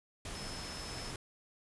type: tone in noise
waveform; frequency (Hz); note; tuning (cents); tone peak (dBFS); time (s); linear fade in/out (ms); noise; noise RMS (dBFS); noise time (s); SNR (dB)
sine; 5220; E8; -18; -47; 0.35-1.11; 2; pink; -43; 0.25-1.16; -7
effects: resampled to 24000 Hz